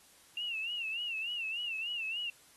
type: tone with vibrato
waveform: sine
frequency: 2749 Hz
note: F7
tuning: 28 cents flat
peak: -34 dBFS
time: 0.37-2.3 s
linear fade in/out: 2 ms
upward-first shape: sine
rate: 3.4 Hz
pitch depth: 110 cents each way
effects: white hiss -61 dBFS RMS until 2.56 s + AAC 32 kbps